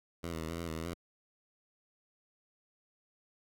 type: tone with pitch steps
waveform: 10% pulse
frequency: 85.2 / 81.4 / 79.7 / 83.9 / 85.1 / 79.8 / 81.4 / 86.1 Hz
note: F2 / E2 / D#2 / E2 / F2 / D#2 / E2 / F2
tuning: -42 / -21 / +42 / +31 / -44 / +44 / -21 / -24 cents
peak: -29 dBFS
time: 0.23-0.942 s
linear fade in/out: 10 ms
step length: 89 ms
effects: none